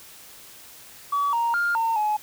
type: tone with pitch steps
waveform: sine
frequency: 1139 / 933 / 1405 / 909 / 847 Hz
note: C#6 / A#5 / F6 / A#5 / G#5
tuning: +47 / +1 / +10 / -44 / +34 cents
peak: -19 dBFS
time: 1.12-2.17 s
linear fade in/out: 10 ms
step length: 210 ms
effects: tanh soft clip ceiling -17 dBFS + white hiss -46 dBFS RMS until 2.22 s

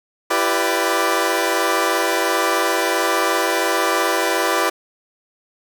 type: chord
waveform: 15% pulse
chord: E minor seventh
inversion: none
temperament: equal with one note detuned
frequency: 336.9 / 392 / 493.9 / 587.3 Hz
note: E4 / G4 / B4 / D5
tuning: +38 / 0 / 0 / 0 cents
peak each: -16 dBFS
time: 0.3-4.7 s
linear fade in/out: 10 ms
effects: none

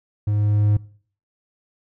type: tone with level ramp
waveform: triangle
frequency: 104.3 Hz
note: G#2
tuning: 8 cents sharp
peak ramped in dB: -16 to -12 dBFS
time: 0.27-0.77 s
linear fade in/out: 5 ms
effects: noise-tail reverb RT60 0.5 s tail -21 dB re dry

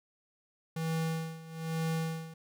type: tone with tremolo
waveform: square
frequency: 162.1 Hz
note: E3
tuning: 29 cents flat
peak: -30 dBFS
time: 0.76-2.34 s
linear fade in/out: 5 ms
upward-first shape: sine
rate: 1.1 Hz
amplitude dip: 85%
effects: none

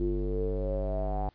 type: tone with low-pass filter sweep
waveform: square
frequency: 49.42 Hz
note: G1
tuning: 15 cents sharp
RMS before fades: -30 dBFS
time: 0-1.29 s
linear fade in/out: 0 ms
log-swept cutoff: 340 to 790 Hz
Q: 9.4
effects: pink hiss -66 dBFS RMS until 1.34 s + resampled to 11025 Hz

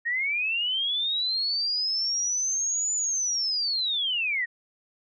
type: linear two-way sweep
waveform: sine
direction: up then down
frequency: 1837 to 7040 to 1837 Hz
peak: -24 dBFS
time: 0.05-4.46 s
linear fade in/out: 20 ms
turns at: 2.94 s
effects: none

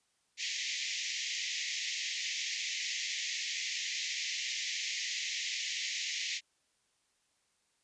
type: band-pass noise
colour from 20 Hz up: pink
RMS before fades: -37 dBFS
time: 0.37-6.41 s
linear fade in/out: 50 ms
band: 1900 to 7100 Hz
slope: 96 dB/octave
effects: white hiss -75 dBFS RMS until 7.83 s + resampled to 22050 Hz

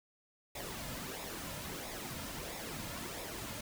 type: noise with flanger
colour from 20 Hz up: pink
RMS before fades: -43 dBFS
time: 0.55-3.61 s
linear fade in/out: 5 ms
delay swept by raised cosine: 0.66 to 2.66 ms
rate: 1.5 Hz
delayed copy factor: -0.55
effects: none

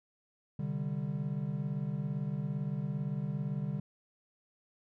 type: chord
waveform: triangle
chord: C suspended second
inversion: none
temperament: equal with one note detuned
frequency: 130.81 / 148.54 / 196 Hz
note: C3 / D3 / G3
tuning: 0 / +20 / 0 cents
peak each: -37 / -33 / -36 dBFS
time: 0.59-3.8 s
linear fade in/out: 5 ms
effects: none

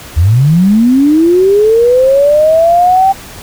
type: linear sweep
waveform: sine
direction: up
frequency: 73.42 to 784 Hz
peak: -4 dBFS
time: 0.16-3.13 s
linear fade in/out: 20 ms
effects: pink hiss -30 dBFS RMS until 3.42 s

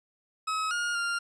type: tone with pitch steps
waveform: 40% pulse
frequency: 1280 / 1425 / 1397 Hz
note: D#6 / F6 / F6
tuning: +49 / +34 / 0 cents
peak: -27 dBFS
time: 0.47-1.19 s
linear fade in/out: 10 ms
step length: 240 ms
effects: resampled to 22050 Hz + 10-bit

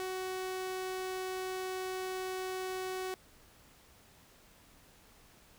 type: tone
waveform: sawtooth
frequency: 373.5 Hz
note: F#4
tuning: 16 cents sharp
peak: -32 dBFS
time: 0-3.14 s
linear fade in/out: 0 ms
effects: pink hiss -61 dBFS RMS until 5.58 s

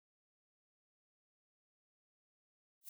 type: noise with exponential growth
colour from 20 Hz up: violet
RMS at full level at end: -43 dBFS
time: 2.81-2.89 s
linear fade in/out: 5 ms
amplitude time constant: 17 ms
effects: none

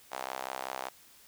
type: tone with high-pass filter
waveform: sawtooth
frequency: 65.2 Hz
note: C2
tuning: 5 cents flat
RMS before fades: -39 dBFS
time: 0.11-0.9 s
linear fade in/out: 20 ms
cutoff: 760 Hz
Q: 2.3
effects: white hiss -58 dBFS RMS until 1.27 s

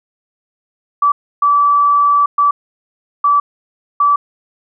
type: tone bursts at uneven times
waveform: sine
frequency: 1155 Hz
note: D6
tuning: 29 cents flat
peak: -8 dBFS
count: 5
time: 1.02-1.12 / 1.42-2.26 / 2.38-2.51 / 3.24-3.4 / 4-4.16 s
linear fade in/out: 5 ms
effects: none

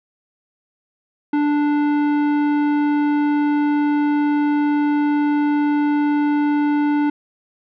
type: tone with tanh clipping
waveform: triangle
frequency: 293.7 Hz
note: D4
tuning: in tune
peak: -17 dBFS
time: 1.33-7.1 s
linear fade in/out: 5 ms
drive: 18 dB
effects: none

